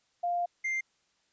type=tone pair in turn; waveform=sine / triangle; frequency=700 / 2098 Hz; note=F5 / C7; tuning=+4 / +4 cents; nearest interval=octave + perfect fifth; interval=1900 cents; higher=second; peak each=-27 dBFS; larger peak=neither; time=0.23-0.46 / 0.64-0.81 s; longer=first; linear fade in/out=10 ms; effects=white hiss -72 dBFS RMS until 1.32 s + resampled to 16000 Hz